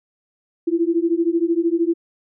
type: beating tone pair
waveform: sine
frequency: 330 / 343 Hz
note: E4 / F4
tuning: +2 / -31 cents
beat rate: 13 Hz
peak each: -19 dBFS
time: 0.67-1.94 s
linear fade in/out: 10 ms
effects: none